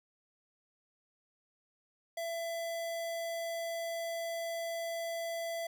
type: tone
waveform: square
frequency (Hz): 669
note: E5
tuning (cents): +25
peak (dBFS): -36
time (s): 2.17-5.67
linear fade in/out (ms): 5
effects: none